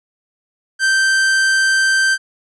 45% pulse tone, 1561 Hz, G6, 8 cents flat, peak -12 dBFS, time 0.79-2.18 s, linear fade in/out 50 ms, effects resampled to 22050 Hz

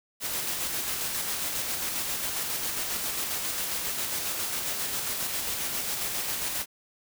white noise with tremolo, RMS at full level -30 dBFS, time 0.2-6.66 s, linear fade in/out 50 ms, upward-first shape square, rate 7.4 Hz, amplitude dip 25%, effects none

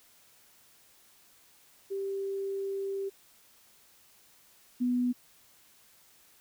sine tone pair in turn, 392 / 246.9 Hz, G4 / B3, 0 / 0 cents, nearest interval minor sixth, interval 800 cents, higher first, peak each -31 / -25 dBFS, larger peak second, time 1.9-3.1 / 4.8-5.13 s, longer first, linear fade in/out 20 ms, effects white hiss -61 dBFS RMS until 6.4 s

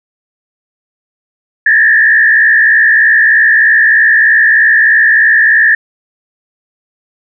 sine tone with frequency modulation, 1760 Hz, A6, in tune, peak -4 dBFS, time 1.66-5.75 s, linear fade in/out 5 ms, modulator 63.2 Hz, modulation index 1.4, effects none

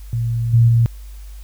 sine tone with level steps, 116.54 Hz, A#2, in tune, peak -17 / -8 / -10 dBFS, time 0.13-0.86 s, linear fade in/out 0 ms, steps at 0.53 / 0.68 s, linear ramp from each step 10 ms, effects added 50 Hz sine -32 dBFS peak until 1.43 s + white hiss -50 dBFS RMS until 1.43 s

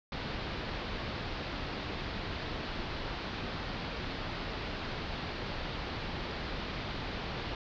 pink low-pass noise, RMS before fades -38 dBFS, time 0.12-7.55 s, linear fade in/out 2 ms, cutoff 4700 Hz, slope 48 dB/octave, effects none

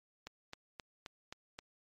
click train, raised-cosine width 0.2 ms, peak -27 dBFS, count 6, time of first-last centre 0.27-1.589 s, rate 3.79 Hz, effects MP3 64 kbps

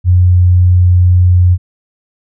sine tone, 89.8 Hz, F2, 49 cents sharp, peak -4 dBFS, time 0.04-1.58 s, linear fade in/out 50 ms, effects none

